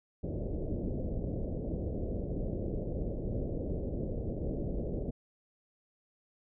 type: low-pass noise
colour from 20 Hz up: pink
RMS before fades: -35 dBFS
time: 0.23-5.11 s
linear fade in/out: 10 ms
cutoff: 590 Hz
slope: 48 dB/octave
effects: none